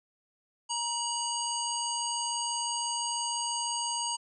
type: harmonic tone with a mistuned harmonic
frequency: 943 Hz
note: A#5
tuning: 20 cents sharp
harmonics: 1 / 3 / 5 / 7 / 9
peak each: -34 / -37 / -38 / -36 / -37 dBFS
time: 0.69-4.17 s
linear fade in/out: 20 ms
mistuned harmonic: 3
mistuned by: +54 cents
effects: none